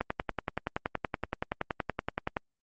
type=click train; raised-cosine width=0.5 ms; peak=-14 dBFS; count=26; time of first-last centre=0.01-2.368 s; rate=10.6 Hz; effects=Opus 32 kbps